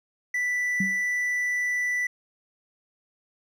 triangle tone, 1975.5 Hz, B6, in tune, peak -22 dBFS, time 0.34-2.07 s, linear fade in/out 5 ms
sine tone with exponential decay, 191.8 Hz, G3, 37 cents flat, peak -21 dBFS, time 0.8-1.04 s, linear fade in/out 5 ms, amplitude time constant 51 ms
effects none

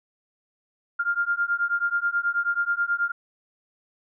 sine beating tone pair, 1396.9 / 1406.2 Hz, F6 / F6, 0 / +11 cents, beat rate 9.3 Hz, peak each -25 dBFS, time 0.99-3.12 s, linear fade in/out 10 ms, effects none

